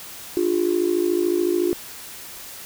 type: tone with amplitude modulation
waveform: sine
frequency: 351.8 Hz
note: F4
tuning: 13 cents sharp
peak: -13 dBFS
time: 0.37-1.73 s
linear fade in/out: 0 ms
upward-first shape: sine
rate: 53.8 Hz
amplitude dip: 90%
effects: tanh soft clip ceiling -10 dBFS + white hiss -38 dBFS RMS until 2.65 s